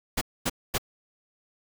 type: noise bursts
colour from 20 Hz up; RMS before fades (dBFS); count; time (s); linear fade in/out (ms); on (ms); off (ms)
pink; -26; 3; 0.17-0.782; 10; 44; 240
effects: none